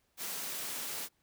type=high-pass noise; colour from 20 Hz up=white; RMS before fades=-39 dBFS; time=0.17-1.09 s; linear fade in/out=50 ms; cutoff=130 Hz; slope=24 dB/octave; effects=pink hiss -75 dBFS RMS until 1.22 s